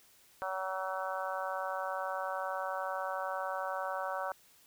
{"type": "harmonic tone", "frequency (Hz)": 188.9, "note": "F#3", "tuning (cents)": 36, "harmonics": [3, 4, 5, 6, 7, 8], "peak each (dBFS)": [-39, -40, -41, -42, -42, -43], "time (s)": [0.42, 4.32], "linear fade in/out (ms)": 0, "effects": ["white hiss -63 dBFS RMS until 4.66 s"]}